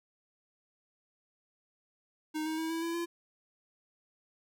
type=tone with pitch steps; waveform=square; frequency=310 / 316 / 322 / 328.2 / 334.6 / 341 Hz; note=D#4 / D#4 / E4 / E4 / E4 / F4; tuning=-6 / +27 / -41 / -8 / +26 / -41 cents; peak=-33 dBFS; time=2.34-3.06 s; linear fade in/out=20 ms; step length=120 ms; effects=none